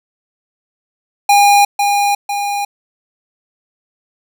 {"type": "tone with echo", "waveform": "square", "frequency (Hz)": 812, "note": "G#5", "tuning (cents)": -39, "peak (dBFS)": -7, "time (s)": [1.29, 1.65], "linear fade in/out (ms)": 5, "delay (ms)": 500, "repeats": 2, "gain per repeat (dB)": -5, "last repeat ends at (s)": 2.65, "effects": []}